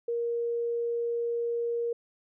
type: tone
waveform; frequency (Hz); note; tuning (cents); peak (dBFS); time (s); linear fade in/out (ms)
sine; 470; A#4; +14; -27; 0.08-1.93; 5
effects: none